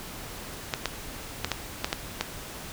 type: clicks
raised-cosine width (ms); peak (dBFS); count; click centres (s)
0.2; -8; 7; 0.738 / 0.857 / 1.446 / 1.517 / 1.845 / 1.929 / 2.21
effects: pink hiss -40 dBFS RMS until 2.72 s